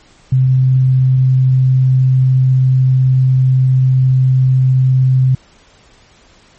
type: tone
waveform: sine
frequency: 130 Hz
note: C3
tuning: 11 cents flat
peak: -7 dBFS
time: 0.32-5.35 s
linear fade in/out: 5 ms
effects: pink hiss -47 dBFS RMS until 6.58 s + MP3 32 kbps